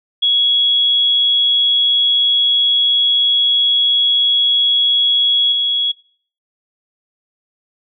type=tone with level steps; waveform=sine; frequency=3341 Hz; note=G#7; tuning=10 cents sharp; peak=-11 / -14 dBFS; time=0.22-5.92 s; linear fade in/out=10 ms; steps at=5.52 s; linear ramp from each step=2 ms; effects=noise-tail reverb RT60 0.5 s tail -22 dB re dry